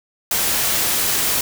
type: noise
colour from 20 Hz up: white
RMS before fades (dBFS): -19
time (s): 0.31-1.41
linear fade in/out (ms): 2
effects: none